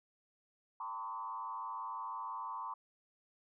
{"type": "tone with frequency modulation", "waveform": "sine", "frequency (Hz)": 1018, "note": "C6", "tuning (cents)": -48, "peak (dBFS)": -39, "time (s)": [0.8, 2.74], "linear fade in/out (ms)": 5, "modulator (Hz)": 106, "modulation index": 1.3, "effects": []}